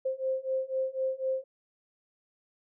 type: beating tone pair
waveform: sine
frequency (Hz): 523.3 / 527.3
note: C5 / C5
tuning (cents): 0 / +13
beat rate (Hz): 4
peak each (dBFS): -32 / -31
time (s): 0.05-1.44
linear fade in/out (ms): 10
effects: none